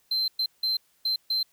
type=tone bursts at uneven times; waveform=triangle; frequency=4109 Hz; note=C8; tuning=32 cents flat; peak=-22 dBFS; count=5; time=0.11-0.28 / 0.39-0.46 / 0.63-0.77 / 1.05-1.16 / 1.3-1.43 s; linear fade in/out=5 ms; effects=white hiss -66 dBFS RMS until 1.52 s